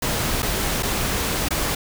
pink noise with dropouts, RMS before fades -23 dBFS, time 0.02-1.75 s, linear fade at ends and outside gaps 5 ms, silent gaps 0.422-0.427 / 0.826-0.83 / 1.486-1.506 s, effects none

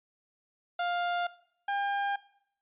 30% pulse tone pair in turn, 702 / 802.7 Hz, F5 / G5, +9 / +41 cents, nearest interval major second, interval 232 cents, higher second, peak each -26 dBFS, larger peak neither, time 0.79-1.27 / 1.68-2.16 s, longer neither, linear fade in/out 5 ms, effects noise-tail reverb RT60 0.7 s tail -19 dB re dry + resampled to 8000 Hz

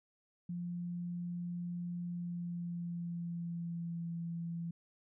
sine tone with pitch glide, 174.61 to 168.66 Hz, F3 to E3, 0 to +40 cents, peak -37 dBFS, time 0.49-4.71 s, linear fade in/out 5 ms, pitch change -60 cents, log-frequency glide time 2.05-4.08 s, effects none

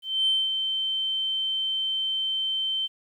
sine tone with ADSR envelope, 3100 Hz, G7, 20 cents flat, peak -18 dBFS, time 0.02-2.88 s, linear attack 250 ms, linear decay 220 ms, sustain -6 dB, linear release 28 ms, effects tanh soft clip ceiling -15 dBFS + 10-bit

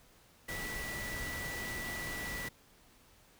sine tone in noise, 1961 Hz, B6, 13 cents flat, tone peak -40 dBFS, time 0.48-2.49 s, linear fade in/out 10 ms, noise pink, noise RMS -42 dBFS, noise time 0.48-2.49 s, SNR -1 dB, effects pink hiss -63 dBFS RMS until 3.39 s

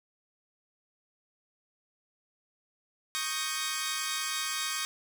10% pulse chord, Eb dominant seventh, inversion third, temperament equal, 1108.7 / 1244.5 / 1568 / 1864.7 Hz, Db6 / Eb6 / G6 / Bb6, 0 / 0 / 0 / 0 cents, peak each -28 dBFS, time 3.15-4.85 s, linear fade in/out 0 ms, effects none

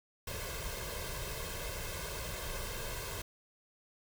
pink noise with comb filter, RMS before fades -40 dBFS, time 0.27-3.22 s, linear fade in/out 5 ms, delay 1.9 ms, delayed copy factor +0.75, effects none

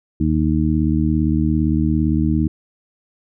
harmonic tone, 77.6 Hz, D#2, 4 cents flat, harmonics 1 / 2 / 3 / 4, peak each -20 / -20 / -20 / -20 dBFS, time 0.2-2.48 s, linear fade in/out 5 ms, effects none

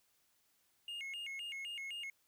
triangle tone with vibrato, 2482 Hz, D#7, 5 cents flat, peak -40 dBFS, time 0.88-2.1 s, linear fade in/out 2 ms, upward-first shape square, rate 3.9 Hz, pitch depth 230 cents each way, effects white hiss -75 dBFS RMS until 2.27 s

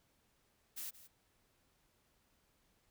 blue noise with echo, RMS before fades -44 dBFS, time 0.76-0.91 s, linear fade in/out 20 ms, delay 170 ms, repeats 1, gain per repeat -15 dB, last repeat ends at 1.08 s, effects pink hiss -75 dBFS RMS until 2.9 s

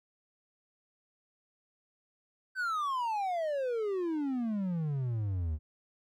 triangle exponential sweep, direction down, 1555 to 73.42 Hz, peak -28 dBFS, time 2.55-5.59 s, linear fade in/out 50 ms, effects none

